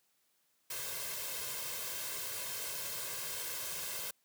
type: noise with comb filter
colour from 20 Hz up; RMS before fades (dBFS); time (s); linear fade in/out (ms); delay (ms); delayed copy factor
white; -40; 0.7-4.11; 5; 1.9; +0.7
effects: white hiss -75 dBFS RMS until 4.24 s + high-pass 100 Hz 12 dB/octave